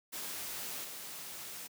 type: noise with level steps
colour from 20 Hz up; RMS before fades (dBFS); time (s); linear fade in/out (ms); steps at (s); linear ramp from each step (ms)
white; -41 / -45; 0.12-1.68; 20; 0.84; 5
effects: high-pass 100 Hz 12 dB/octave